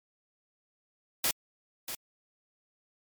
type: noise with echo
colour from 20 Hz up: white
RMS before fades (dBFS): -27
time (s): 1.24-1.31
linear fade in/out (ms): 2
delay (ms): 640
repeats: 1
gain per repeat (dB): -10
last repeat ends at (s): 1.95
effects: MP3 96 kbps